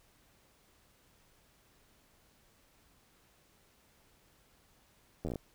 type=slowing click train; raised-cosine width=2 ms; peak=-24 dBFS; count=8; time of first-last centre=5.25-5.358 s; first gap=11 ms; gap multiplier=1.11; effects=pink hiss -67 dBFS RMS until 5.54 s